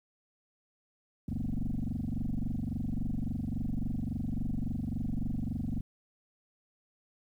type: tone with frequency modulation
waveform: sine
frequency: 118.7 Hz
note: A#2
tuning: 32 cents sharp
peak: -29 dBFS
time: 1.28-5.81 s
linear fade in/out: 5 ms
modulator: 23.6 Hz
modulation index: 6
effects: tanh soft clip ceiling -27 dBFS + 11-bit